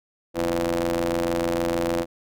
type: ring-modulated tone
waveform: sawtooth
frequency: 86.6 Hz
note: F2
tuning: 14 cents flat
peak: -15 dBFS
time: 0.34-2.06 s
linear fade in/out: 50 ms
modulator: 421 Hz
effects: none